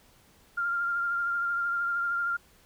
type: tone with vibrato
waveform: sine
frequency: 1394 Hz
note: F6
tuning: 4 cents flat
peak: -26 dBFS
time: 0.57-2.37 s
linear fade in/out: 10 ms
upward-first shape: sine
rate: 13 Hz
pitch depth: 20 cents each way
effects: pink hiss -60 dBFS RMS until 2.65 s